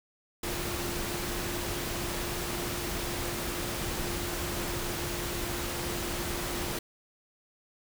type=tone in noise; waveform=sine; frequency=349.2 Hz; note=F4; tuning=in tune; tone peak=-39 dBFS; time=0.43-6.79 s; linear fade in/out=5 ms; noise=pink; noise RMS=-34 dBFS; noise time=0.43-6.79 s; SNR=-8 dB; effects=none